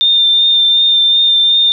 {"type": "tone with vibrato", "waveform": "sine", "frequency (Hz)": 3607, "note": "A7", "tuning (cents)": 42, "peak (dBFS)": -7, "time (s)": [0.01, 1.72], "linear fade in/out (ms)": 0, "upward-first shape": "triangle", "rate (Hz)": 2.7, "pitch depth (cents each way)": 20, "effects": []}